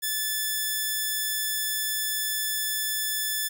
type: tone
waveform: 5% pulse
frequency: 1739 Hz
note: A6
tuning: 21 cents flat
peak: -15 dBFS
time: 0.02-3.49 s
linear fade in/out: 20 ms
effects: none